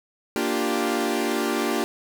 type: chord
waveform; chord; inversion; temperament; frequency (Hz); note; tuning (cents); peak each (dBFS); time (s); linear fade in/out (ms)
sawtooth; G minor seventh; first; equal; 233.1 / 293.7 / 349.2 / 392; Bb3 / D4 / F4 / G4; 0 / 0 / 0 / 0; -24; 0.36-1.84; 0
effects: none